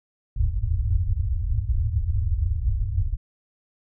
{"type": "low-pass noise", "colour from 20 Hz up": "white", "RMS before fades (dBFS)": -23, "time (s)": [0.36, 3.17], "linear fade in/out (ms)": 10, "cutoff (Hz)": 110, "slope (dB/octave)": 96, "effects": []}